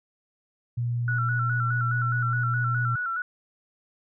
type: tone with pitch glide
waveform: sine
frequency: 119.7 to 120.74 Hz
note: A#2 to B2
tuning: +46 to -39 cents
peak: -24 dBFS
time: 0.77-2.96 s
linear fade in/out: 10 ms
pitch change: +15 cents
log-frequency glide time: 1.04-2.68 s
type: tone with vibrato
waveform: sine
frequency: 1408 Hz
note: F6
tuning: 14 cents sharp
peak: -26 dBFS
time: 1.08-3.22 s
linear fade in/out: 2 ms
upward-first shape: square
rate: 4.8 Hz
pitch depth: 71 cents each way
effects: none